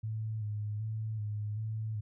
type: tone with vibrato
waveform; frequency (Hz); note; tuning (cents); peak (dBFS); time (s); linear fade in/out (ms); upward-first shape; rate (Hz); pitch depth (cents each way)
sine; 107.4; A2; -41; -33; 0.03-2.01; 10; square; 1.3; 37
effects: none